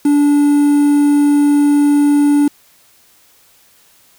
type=tone with quantisation; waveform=triangle; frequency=289.9 Hz; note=D4; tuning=22 cents flat; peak=-6 dBFS; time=0.05-2.48 s; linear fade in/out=5 ms; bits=5; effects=white hiss -50 dBFS RMS until 4.18 s

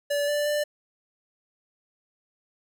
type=tone with pitch steps; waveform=square; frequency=577 / 587 / 592 Hz; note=D5 / D5 / D5; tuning=-31 / -1 / +14 cents; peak=-24 dBFS; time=0.1-0.64 s; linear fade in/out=10 ms; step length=180 ms; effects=none

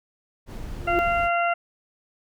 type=noise; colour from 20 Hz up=brown; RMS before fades=-34 dBFS; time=0.46-1.3 s; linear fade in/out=50 ms
type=tone with exponential growth; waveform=sine; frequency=349.2 Hz; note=F4; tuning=in tune; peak=-19 dBFS; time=0.71-0.99 s; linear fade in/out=0 ms; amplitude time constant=60 ms
type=harmonic tone; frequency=690 Hz; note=F5; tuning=21 cents flat; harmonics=1 / 2 / 3 / 4; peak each=-22 / -25 / -31 / -31 dBFS; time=0.87-1.54 s; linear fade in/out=10 ms
effects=none

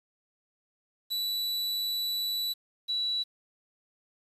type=tone pair in turn; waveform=45% pulse / sine; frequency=3951 / 3933 Hz; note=B7 / B7; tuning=0 / -8 cents; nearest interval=unison; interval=8 cents; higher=first; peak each=-29 / -27 dBFS; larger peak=second; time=1.1-2.54 / 2.88-3.24 s; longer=first; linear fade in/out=20 ms; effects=resampled to 32000 Hz + 9-bit

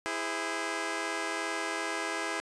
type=chord; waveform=10% pulse; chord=E augmented; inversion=none; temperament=just; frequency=329.6 / 412 / 515 Hz; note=E4 / G#4 / B#4; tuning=0 / -14 / -28 cents; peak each=-27 / -28 / -31 dBFS; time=0.06-2.4 s; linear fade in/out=0 ms; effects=resampled to 22050 Hz

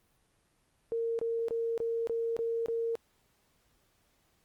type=tone bursts; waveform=sine; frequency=460 Hz; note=A#4; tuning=23 cents flat; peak=-29 dBFS; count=7; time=0.92-2.954 s; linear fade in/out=0 ms; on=270 ms; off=24 ms; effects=pink hiss -71 dBFS RMS until 4.44 s + Opus 32 kbps

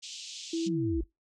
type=band-pass noise; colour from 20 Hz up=pink; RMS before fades=-43 dBFS; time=0.02-0.69 s; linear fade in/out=20 ms; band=2800 to 7400 Hz; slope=48 dB/octave
type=tone; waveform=sine; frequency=329.6 Hz; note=E4; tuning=in tune; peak=-28 dBFS; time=0.53-1.01 s; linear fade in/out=5 ms
type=linear sweep; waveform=sine; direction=down; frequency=196 to 41 Hz; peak=-31 dBFS; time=0.66-1.04 s; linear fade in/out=10 ms
effects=noise-tail reverb RT60 0.2 s tail -24 dB re dry

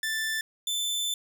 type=tone pair in turn; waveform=sawtooth; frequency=1765 / 3530 Hz; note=A6 / A7; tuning=+5 / +5 cents; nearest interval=octave; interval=1200 cents; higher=second; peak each=-24 dBFS; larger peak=neither; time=0.03-0.41 / 0.67-1.14 s; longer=second; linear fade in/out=2 ms; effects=none

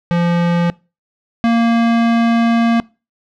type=tone pair in turn; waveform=square; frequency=172.3 / 231.7 Hz; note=F3 / A#3; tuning=-23 / -10 cents; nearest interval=perfect fourth; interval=513 cents; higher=second; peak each=-13 / -11 dBFS; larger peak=second; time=0.11-0.7 / 1.44-2.8 s; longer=second; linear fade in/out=0 ms; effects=noise-tail reverb RT60 0.3 s tail -23 dB re dry + low-pass 3000 Hz 12 dB/octave

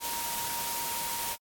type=tone in noise; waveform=sine; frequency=937 Hz; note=A#5; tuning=9 cents sharp; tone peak=-36 dBFS; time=0-1.37 s; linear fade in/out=50 ms; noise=white; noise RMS=-34 dBFS; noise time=0-1.37 s; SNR=-5 dB; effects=AAC 64 kbps

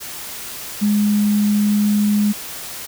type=tone in noise; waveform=sine; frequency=207.7 Hz; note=G#3; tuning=in tune; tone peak=-13 dBFS; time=0.81-2.33 s; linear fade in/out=20 ms; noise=white; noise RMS=-31 dBFS; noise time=0-2.87 s; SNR=+15 dB; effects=none

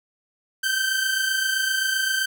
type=tone pair together; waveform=sawtooth; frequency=1534 / 1561.7 Hz; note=G6 / G6; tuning=-38 / -7 cents; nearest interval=unison; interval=31 cents; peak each=-23 / -19 dBFS; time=0.63-2.26 s; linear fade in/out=10 ms; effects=none

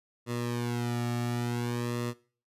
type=tone with flanger; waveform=sawtooth; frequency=120.1 Hz; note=B2; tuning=48 cents flat; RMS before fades=-32 dBFS; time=0.26-2.14 s; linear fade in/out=50 ms; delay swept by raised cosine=1.3 to 1.98 ms; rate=0.56 Hz; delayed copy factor=-0.95; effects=noise-tail reverb RT60 0.4 s tail -19 dB re dry + resampled to 32000 Hz

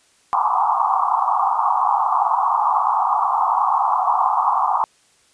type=band-pass noise; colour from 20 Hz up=pink; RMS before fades=-18 dBFS; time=0.33-4.84 s; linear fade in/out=0 ms; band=750 to 1200 Hz; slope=96 dB/octave; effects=white hiss -57 dBFS RMS until 5.33 s + resampled to 22050 Hz

